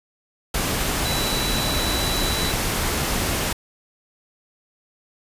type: tone in noise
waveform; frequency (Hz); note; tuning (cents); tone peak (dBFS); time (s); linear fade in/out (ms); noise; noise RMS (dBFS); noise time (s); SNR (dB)
sine; 3951; B7; 0; -27; 1.05-2.52; 5; pink; -23; 0.54-3.53; -7
effects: resampled to 32000 Hz